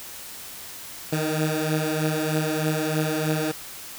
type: beating tone pair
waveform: 15% pulse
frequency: 154.4 / 157.6 Hz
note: D#3 / D#3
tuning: -13 / +23 cents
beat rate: 3.2 Hz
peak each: -18 / -21 dBFS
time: 1.12-3.52 s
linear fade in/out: 10 ms
effects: white hiss -39 dBFS RMS until 3.98 s